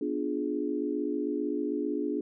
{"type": "chord", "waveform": "sine", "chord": "B diminished seventh", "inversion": "none", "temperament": "equal with one note detuned", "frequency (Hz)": [246.9, 293.7, 349.2, 418.2], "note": ["B3", "D4", "F4", "Ab4"], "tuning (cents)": [0, 0, 0, 12], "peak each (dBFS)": [-36, -31, -35, -34], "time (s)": [0.01, 2.21], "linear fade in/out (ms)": 5, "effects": []}